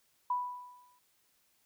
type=tone with exponential decay; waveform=sine; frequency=987.8 Hz; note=B5; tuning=in tune; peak=-27 dBFS; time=0.3-0.99 s; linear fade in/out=5 ms; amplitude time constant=150 ms; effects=white hiss -72 dBFS RMS until 1.65 s